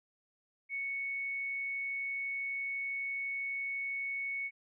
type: tone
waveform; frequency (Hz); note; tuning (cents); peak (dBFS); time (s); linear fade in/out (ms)
sine; 2217; C#7; 0; -34; 0.69-4.51; 50
effects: none